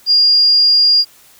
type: tone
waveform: sine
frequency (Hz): 4824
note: D8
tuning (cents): +46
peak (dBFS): -7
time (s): 0.06-1.05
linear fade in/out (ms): 50
effects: white hiss -46 dBFS RMS until 1.39 s